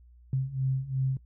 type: beating tone pair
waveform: sine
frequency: 130.81 / 133.61 Hz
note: C3 / C3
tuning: 0 / +37 cents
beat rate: 2.8 Hz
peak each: -31 / -28 dBFS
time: 0.33-1.17 s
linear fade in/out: 2 ms
effects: noise-tail reverb RT60 0.1 s tail -22 dB re dry + added 60 Hz sine -52 dBFS peak until 1.25 s